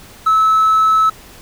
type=tone; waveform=triangle; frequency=1300 Hz; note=E6; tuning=24 cents flat; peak=-6 dBFS; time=0.26-1.1 s; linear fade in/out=10 ms; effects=tanh soft clip ceiling -5 dBFS + pink hiss -40 dBFS RMS until 1.41 s